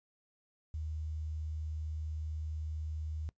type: tone with quantisation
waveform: sine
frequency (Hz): 77.78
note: D#2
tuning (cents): 0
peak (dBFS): -36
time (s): 0.74-3.29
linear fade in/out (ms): 0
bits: 11
effects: noise-tail reverb RT60 0.1 s tail -20 dB re dry + resampled to 16000 Hz